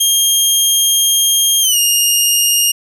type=tone with pitch glide; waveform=15% pulse; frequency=3220 to 2836 Hz; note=G7 to F7; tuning=+46 to +26 cents; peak=-3 dBFS; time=0-2.72 s; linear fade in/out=10 ms; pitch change=-220 cents; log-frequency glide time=1.61-1.78 s; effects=none